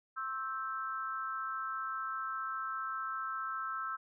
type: tone with amplitude modulation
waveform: sine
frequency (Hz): 1318.5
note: E6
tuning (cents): 0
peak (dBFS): -31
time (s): 0.16-3.97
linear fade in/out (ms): 20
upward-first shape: sine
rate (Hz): 245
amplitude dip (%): 95
effects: none